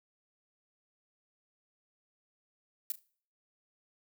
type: noise with echo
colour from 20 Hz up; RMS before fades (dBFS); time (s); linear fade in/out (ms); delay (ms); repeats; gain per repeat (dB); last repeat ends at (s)
violet; -33; 2.9-2.92; 2; 36; 2; -14; 2.992
effects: noise-tail reverb RT60 0.5 s tail -22 dB re dry